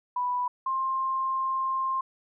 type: tone pair in turn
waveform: sine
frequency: 987.8 / 1057.4 Hz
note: B5 / C6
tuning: 0 / +18 cents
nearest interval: minor second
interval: 118 cents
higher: second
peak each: -25 dBFS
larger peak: neither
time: 0.16-0.48 / 0.66-2.01 s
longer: second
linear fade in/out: 5 ms
effects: none